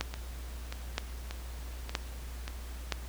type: two click trains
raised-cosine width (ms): 0.2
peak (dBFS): -12 / -21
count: 4 / 5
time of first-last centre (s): 0.01-2.923 / 0.14-2.479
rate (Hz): 1.03 / 1.71
effects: added 60 Hz sine -39 dBFS peak until 3.08 s + pink hiss -50 dBFS RMS until 3.08 s